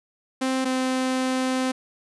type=tone pair in turn; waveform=sawtooth; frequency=261.6 / 258.7 Hz; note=C4 / C4; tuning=0 / -19 cents; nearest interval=unison; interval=19 cents; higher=first; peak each=-18 dBFS; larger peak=neither; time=0.41-0.65 / 0.65-1.72 s; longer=second; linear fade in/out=10 ms; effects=resampled to 24000 Hz